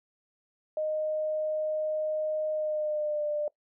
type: tone with pitch glide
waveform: sine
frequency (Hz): 618 to 595.9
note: D#5 to D5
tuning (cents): -12 to +25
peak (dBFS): -27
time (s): 0.77-3.48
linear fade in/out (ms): 2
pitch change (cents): -63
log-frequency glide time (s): 2.52-3.25
effects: noise-tail reverb RT60 0.1 s tail -21 dB re dry